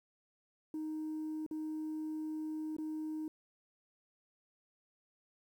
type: tone with dropouts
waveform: sine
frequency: 311.1 Hz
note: D#4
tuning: in tune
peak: -35 dBFS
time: 0.74-3.28 s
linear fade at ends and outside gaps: 2 ms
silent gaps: 1.464-1.511 / 2.766-2.784 s
effects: tanh soft clip ceiling -35 dBFS + 11-bit